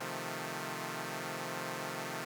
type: chord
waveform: 5% pulse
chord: F dominant seventh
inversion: second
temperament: equal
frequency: 130.81 / 155.56 / 174.61 / 220 Hz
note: C3 / Eb3 / F3 / A3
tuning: 0 / 0 / 0 / 0 cents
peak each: -32 dBFS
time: 0-2.25 s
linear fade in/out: 10 ms
effects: none